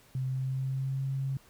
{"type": "tone with pitch glide", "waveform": "sine", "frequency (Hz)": [130.5, 135.1], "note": ["C3", "C#3"], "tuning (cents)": [-4, -44], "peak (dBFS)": -29, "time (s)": [0.15, 1.37], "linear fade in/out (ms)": 2, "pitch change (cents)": 60, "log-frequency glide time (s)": [0.27, 1.06], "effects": ["pink hiss -60 dBFS RMS until 1.49 s"]}